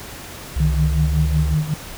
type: tone with pitch glide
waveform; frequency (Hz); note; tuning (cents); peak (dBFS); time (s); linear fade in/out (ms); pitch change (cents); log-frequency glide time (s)
sine; 65.41 to 70.51; C2 to C#2; 0 to +30; -17; 0.56-1.55; 5; +130; 0.76-1.11
type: tone with tremolo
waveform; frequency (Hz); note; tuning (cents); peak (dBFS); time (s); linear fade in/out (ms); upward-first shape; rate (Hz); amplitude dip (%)
sine; 153.4; D#3; -24; -14; 0.6-1.74; 2; sine; 5.4; 80
effects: pink hiss -35 dBFS RMS until 1.97 s